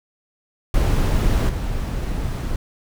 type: noise with level steps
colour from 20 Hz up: brown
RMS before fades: -17 / -24 dBFS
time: 0.74-2.56 s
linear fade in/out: 2 ms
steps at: 1.49 s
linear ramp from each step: 2 ms
effects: none